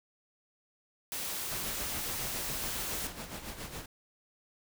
white noise, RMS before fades -37 dBFS, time 1.12-3.07 s, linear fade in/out 0 ms
pink noise with tremolo, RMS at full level -40 dBFS, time 1.51-3.86 s, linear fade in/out 5 ms, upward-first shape sine, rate 7.2 Hz, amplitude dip 60%
effects none

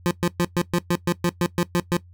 25% pulse tone bursts, 174.61 Hz, F3, in tune, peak -14 dBFS, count 12, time 0.06-1.968 s, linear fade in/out 0 ms, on 49 ms, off 120 ms, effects noise-tail reverb RT60 0.1 s tail -18 dB re dry + added 88 Hz sine -45 dBFS peak until 2.13 s

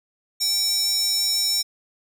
square tone with high-pass filter, 771 Hz, G5, 29 cents flat, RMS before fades -22 dBFS, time 0.4-1.63 s, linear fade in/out 20 ms, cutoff 5400 Hz, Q 4.2, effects none

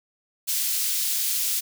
white high-pass noise, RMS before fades -25 dBFS, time 0.47-1.61 s, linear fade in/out 20 ms, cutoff 3400 Hz, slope 12 dB/octave, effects none

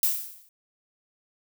violet noise with exponential decay, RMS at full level -20 dBFS, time 0.03-0.49 s, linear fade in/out 1 ms, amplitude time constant 100 ms, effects none

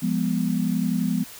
sine chord, F diminished, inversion none, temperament equal with one note detuned, 174.61 / 205.6 / 246.9 Hz, F3 / Ab3 / Cb4, 0 / -17 / 0 cents, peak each -25 dBFS, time 0.02-1.24 s, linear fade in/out 10 ms, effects white hiss -42 dBFS RMS until 1.39 s

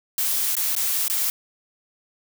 blue noise with dropouts, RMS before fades -23 dBFS, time 0.18-1.3 s, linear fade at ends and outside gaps 1 ms, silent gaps 0.553-0.567 / 0.752-0.764 / 1.081-1.099 s, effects none

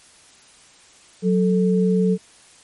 sine tone pair together, 184.14 / 440 Hz, F#3 / A4, -8 / 0 cents, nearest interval octave + minor third, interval 1508 cents, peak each -16 / -20 dBFS, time 1.22-2.18 s, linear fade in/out 50 ms, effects white hiss -50 dBFS RMS until 2.63 s + MP3 48 kbps

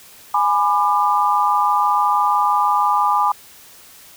sine chord, G# diminished, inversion none, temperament just, 830.6 / 996.7 / 1196.1 Hz, G#5 / B5 / D6, 0 / +16 / +31 cents, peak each -18 dBFS, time 0.34-3.32 s, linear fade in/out 5 ms, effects white hiss -44 dBFS RMS until 4.16 s

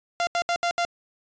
sawtooth tone bursts at uneven times, 693 Hz, F5, 14 cents flat, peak -18 dBFS, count 5, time 0.2-0.27 / 0.35-0.42 / 0.49-0.56 / 0.63-0.71 / 0.78-0.85 s, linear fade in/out 0 ms, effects resampled to 16000 Hz

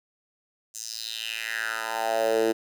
10% pulse tone with high-pass filter sweep, 112.4 Hz, A2, 37 cents sharp, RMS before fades -28 dBFS, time 0.74-2.53 s, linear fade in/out 20 ms, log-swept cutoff 6900 to 350 Hz, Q 3.9, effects none

